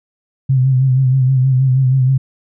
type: tone with vibrato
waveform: sine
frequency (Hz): 130.81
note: C3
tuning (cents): 0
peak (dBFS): -9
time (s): 0.49-2.18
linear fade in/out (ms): 10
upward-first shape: sine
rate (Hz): 6.3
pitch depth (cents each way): 52
effects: none